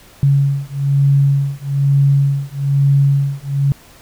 sine beating tone pair, 139 / 140.1 Hz, C#3 / C#3, +5 / +19 cents, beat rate 1.1 Hz, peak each -14 dBFS, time 0.23-3.72 s, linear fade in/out 0 ms, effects pink hiss -44 dBFS RMS until 4.01 s

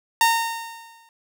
sawtooth tone with exponential decay, 918 Hz, A#5, 27 cents flat, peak -9 dBFS, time 0.21-1.09 s, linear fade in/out 1 ms, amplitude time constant 190 ms, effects none

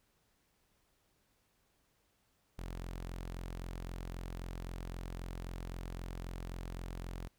sawtooth tone, 43.8 Hz, F1, 6 cents sharp, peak -37 dBFS, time 2.58-7.28 s, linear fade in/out 10 ms, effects pink hiss -75 dBFS RMS until 7.38 s

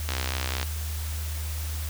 click train, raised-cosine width 0.2 ms, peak -11 dBFS, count 36, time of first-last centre 0.09-0.629 s, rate 64.9 Hz, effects added 77 Hz sine -29 dBFS peak until 1.89 s + white hiss -39 dBFS RMS until 1.89 s

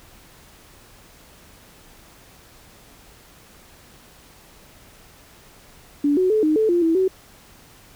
sine tone with pitch steps, 288.8 / 370.1 / 432.4 / 308.6 / 437.4 / 347.8 / 327.3 / 376.7 Hz, D4 / F#4 / A4 / D#4 / A4 / F4 / E4 / F#4, -29 / 0 / -30 / -14 / -10 / -7 / -12 / +31 cents, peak -15 dBFS, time 6.04-7.08 s, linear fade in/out 5 ms, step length 130 ms, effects pink hiss -49 dBFS RMS until 7.95 s

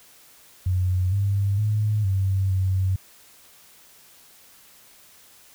sine tone with pitch steps, 91.7 / 99.5 / 106.2 / 96.2 / 94.3 Hz, F#2 / G2 / G#2 / G2 / F#2, -15 / +26 / +39 / -32 / +33 cents, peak -19 dBFS, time 0.66-2.96 s, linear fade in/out 5 ms, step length 460 ms, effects white hiss -52 dBFS RMS until 5.54 s

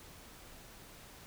silence, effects pink hiss -54 dBFS RMS until 1.26 s

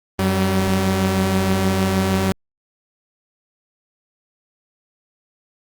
sawtooth tone pair together, 92.5 / 191.41 Hz, F#2 / G3, 0 / -41 cents, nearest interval octave + minor second, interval 1259 cents, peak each -17 / -14 dBFS, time 0.19-2.32 s, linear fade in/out 0 ms, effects Opus 32 kbps

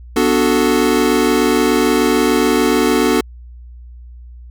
square chord, B minor seventh, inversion none, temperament equal, 246.9 / 293.7 / 370 / 440 Hz, B3 / D4 / F#4 / A4, 0 / 0 / 0 / 0 cents, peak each -18 dBFS, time 0.16-3.21 s, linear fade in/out 5 ms, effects added 60 Hz sine -33 dBFS peak until 4.5 s

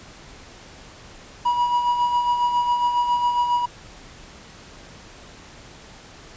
triangle tone with tremolo, 968 Hz, B5, 35 cents flat, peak -14 dBFS, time 1.45-3.66 s, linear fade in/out 10 ms, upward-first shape sine, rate 7.3 Hz, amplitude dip 50%, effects pink hiss -44 dBFS RMS until 6.36 s + resampled to 16000 Hz

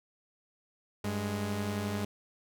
sawtooth tone pair together, 98.09 / 207.7 Hz, G2 / G#3, +2 / 0 cents, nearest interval octave + minor second, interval 1298 cents, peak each -31 / -30 dBFS, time 1.04-2.05 s, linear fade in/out 5 ms, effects none

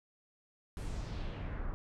brown noise with low-pass filter sweep, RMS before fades -39 dBFS, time 0.77-1.74 s, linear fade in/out 0 ms, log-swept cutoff 11000 to 1200 Hz, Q 1.9, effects none

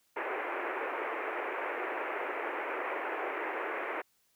pink band-pass noise, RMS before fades -36 dBFS, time 0.16-4.02 s, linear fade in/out 10 ms, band 340 to 2400 Hz, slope 48 dB/octave, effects white hiss -72 dBFS RMS until 4.35 s

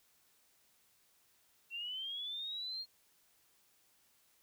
sine linear sweep, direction up, 2704 to 4266 Hz, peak -39 dBFS, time 1.7-2.86 s, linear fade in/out 50 ms, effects white hiss -71 dBFS RMS until 4.42 s

